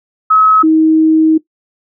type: tone pair in turn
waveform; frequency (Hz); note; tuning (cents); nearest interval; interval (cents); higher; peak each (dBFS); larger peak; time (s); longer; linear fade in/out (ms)
sine; 1283 / 316.7; E6 / D#4; -47 / +31; 2 octaves; 2422; first; -5; neither; 0.3-0.63 / 0.63-1.38; second; 10
effects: noise-tail reverb RT60 0.1 s tail -17 dB re dry